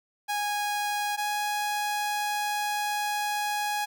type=tone pair in turn; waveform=sawtooth; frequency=826 / 831.3 Hz; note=G#5 / G#5; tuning=-10 / +1 cents; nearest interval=unison; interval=11 cents; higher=second; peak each=-23 dBFS; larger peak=neither; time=0.28-1.17 / 1.17-3.86 s; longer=second; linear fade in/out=20 ms; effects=none